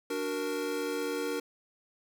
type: chord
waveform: square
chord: D augmented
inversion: none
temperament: equal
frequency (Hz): 293.7 / 370 / 466.2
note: D4 / F#4 / A#4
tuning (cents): 0 / 0 / 0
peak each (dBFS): -37 / -39 / -34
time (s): 0.1-1.4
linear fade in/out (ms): 5
effects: none